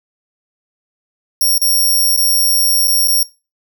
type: tone with dropouts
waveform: 5% pulse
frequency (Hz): 5570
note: F8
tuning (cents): -5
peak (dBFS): -5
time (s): 1.41-3.23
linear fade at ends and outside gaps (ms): 2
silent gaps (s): 1.58-1.616 / 2.164-2.175 / 2.874-2.879 / 3.075-3.082
effects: noise-tail reverb RT60 0.3 s tail -22 dB re dry